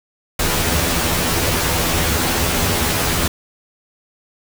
pink noise with comb filter, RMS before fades -18 dBFS, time 0.39-3.28 s, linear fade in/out 5 ms, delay 12 ms, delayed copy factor +0.95, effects none

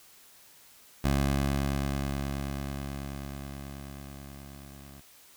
15% pulse tone with level ramp, 69.3 Hz, C#2, in tune, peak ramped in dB -17 to -41 dBFS, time 1.04-5.01 s, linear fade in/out 5 ms, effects white hiss -56 dBFS RMS until 5.36 s

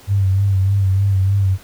sine tone with vibrato, 97.3 Hz, G2, 12 cents flat, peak -12 dBFS, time 0.07-1.58 s, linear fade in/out 50 ms, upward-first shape sine, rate 3.3 Hz, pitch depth 46 cents each way, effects pink hiss -44 dBFS RMS until 1.63 s

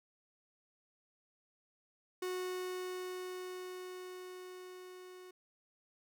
45% pulse tone with level ramp, 366.7 Hz, F#4, 15 cents flat, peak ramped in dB -36 to -51 dBFS, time 2.22-5.31 s, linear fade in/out 5 ms, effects none

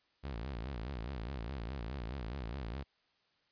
sawtooth tone with vibrato, 61.74 Hz, B1, in tune, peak -35 dBFS, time 0.23-2.84 s, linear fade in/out 20 ms, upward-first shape sine, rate 4.8 Hz, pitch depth 240 cents each way, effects white hiss -74 dBFS RMS until 3.51 s + resampled to 11025 Hz

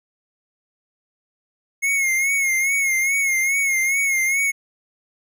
square tone with vibrato, 2163 Hz, C#7, 43 cents flat, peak -18 dBFS, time 1.82-4.52 s, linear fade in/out 20 ms, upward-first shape sine, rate 2.4 Hz, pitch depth 60 cents each way, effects none

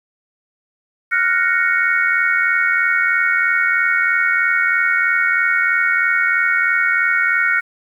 sine chord, Gb major seventh, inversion third, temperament equal, 1396.9 / 1480 / 1864.7 / 2217 Hz, F6 / Gb6 / Bb6 / Db7, 0 / 0 / 0 / 0 cents, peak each -19 dBFS, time 1.11-7.61 s, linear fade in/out 20 ms, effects 8-bit

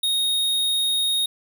square tone, 3729 Hz, A#7, in tune, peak -20 dBFS, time 0.03-1.26 s, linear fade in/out 5 ms, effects none

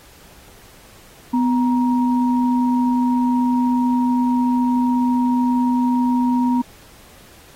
sine tone pair together, 249.5 / 942 Hz, B3 / A#5, +18 / +18 cents, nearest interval octave + major seventh, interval 2300 cents, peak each -15 / -23 dBFS, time 1.33-6.62 s, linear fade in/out 10 ms, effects pink hiss -47 dBFS RMS until 7.55 s + AAC 48 kbps

